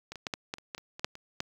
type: clicks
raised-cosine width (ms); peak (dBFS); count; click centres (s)
0.2; -23 / -24 / -15 / -14 / -17 / -29 / -19 / -28 / -25 / -10 / -27 / -14; 12; 0.12 / 0.157 / 0.268 / 0.338 / 0.539 / 0.584 / 0.748 / 0.78 / 0.995 / 1.045 / 1.154 / 1.404
effects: high-pass 60 Hz 12 dB/octave + 8-bit